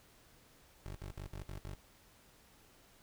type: tone bursts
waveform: 20% pulse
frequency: 49 Hz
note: G1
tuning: in tune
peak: -38 dBFS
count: 6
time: 0.86-1.75 s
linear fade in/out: 0 ms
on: 100 ms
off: 58 ms
effects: pink hiss -64 dBFS RMS until 3.02 s